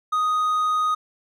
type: tone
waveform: triangle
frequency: 1246 Hz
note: D#6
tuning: 2 cents sharp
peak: -17 dBFS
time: 0.12-0.95 s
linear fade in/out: 10 ms
effects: none